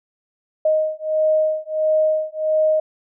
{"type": "beating tone pair", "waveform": "sine", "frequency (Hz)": [622.3, 623.8], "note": ["D#5", "D#5"], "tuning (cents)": [0, 4], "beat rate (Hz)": 1.5, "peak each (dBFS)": -19, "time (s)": [0.65, 2.8], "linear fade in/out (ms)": 5, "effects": []}